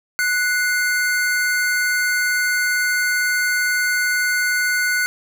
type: tone pair together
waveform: square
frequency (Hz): 1477.8 / 2100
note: F#6 / C7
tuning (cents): -3 / +6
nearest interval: tritone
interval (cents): 609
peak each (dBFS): -19 / -23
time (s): 0.19-5.06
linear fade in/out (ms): 0
effects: none